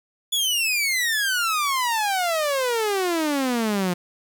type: exponential sweep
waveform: sawtooth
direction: down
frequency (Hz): 3470 to 173.8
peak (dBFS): -17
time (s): 0.32-3.94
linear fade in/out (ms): 10
effects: 8-bit